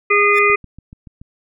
harmonic tone, 409.6 Hz, G#4, 24 cents flat, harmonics 1 / 3 / 5 / 6, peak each -16 / -16 / -16 / -16 dBFS, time 0.1-0.56 s, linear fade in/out 10 ms
sawtooth tone with exponential growth, 1760 Hz, A6, in tune, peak -22 dBFS, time 0.29-0.39 s, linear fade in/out 5 ms, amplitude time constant 20 ms
click train, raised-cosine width 5 ms, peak -25 dBFS, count 6, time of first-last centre 0.5-1.215 s, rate 6.99 Hz
effects none

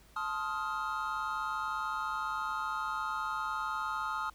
triangle chord, F dominant seventh, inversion first, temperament just, 873.1 / 1047.7 / 1257.2 / 1396.9 Hz, A5 / C6 / Eb6 / F6, -14 / +2 / +18 / 0 cents, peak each -38 / -39 / -34 / -37 dBFS, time 0.16-4.3 s, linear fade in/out 5 ms, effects added 50 Hz sine -59 dBFS peak until 4.34 s + pink hiss -62 dBFS RMS until 4.34 s

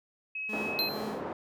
sine tone, 2561 Hz, D#7, 49 cents sharp, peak -33 dBFS, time 0.35-0.89 s, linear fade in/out 5 ms
30% pulse tone with tremolo, 214.1 Hz, A3, 47 cents flat, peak -34 dBFS, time 0.49-1.23 s, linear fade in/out 2 ms, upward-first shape sine, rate 2.3 Hz, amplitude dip 95%
pink band-pass noise, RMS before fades -37 dBFS, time 0.53-1.33 s, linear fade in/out 2 ms, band 280 to 850 Hz, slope 12 dB/octave
square tone with exponential decay, 4124 Hz, C8, 26 cents flat, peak -25 dBFS, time 0.79-1.2 s, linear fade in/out 0 ms, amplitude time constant 88 ms
effects none

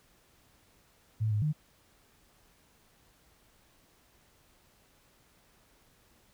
sine tone with pitch steps, 109.2 / 105.2 / 151.9 Hz, A2 / G#2 / D#3, -13 / +23 / -41 cents, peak -26 dBFS, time 1.2-1.53 s, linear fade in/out 20 ms, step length 110 ms, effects pink hiss -65 dBFS RMS until 6.33 s

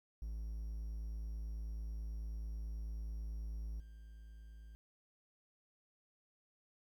triangle tone with level steps, 54.6 Hz, A1, 13 cents flat, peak -38 / -49 dBFS, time 0.22-4.75 s, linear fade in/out 0 ms, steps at 3.8 s, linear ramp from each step 2 ms, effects 12-bit

